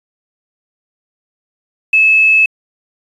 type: tone with quantisation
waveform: sine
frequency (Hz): 2600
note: E7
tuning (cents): -24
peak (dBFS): -6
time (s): 1.93-2.46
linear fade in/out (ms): 5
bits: 6
effects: resampled to 24000 Hz